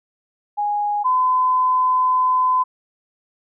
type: tone pair in turn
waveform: sine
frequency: 827 / 1016.6 Hz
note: G#5 / B5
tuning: -8 / +50 cents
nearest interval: major third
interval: 358 cents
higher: second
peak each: -18 / -14 dBFS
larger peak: second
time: 0.57-1.04 / 1.04-2.64 s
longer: second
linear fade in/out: 20 ms
effects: none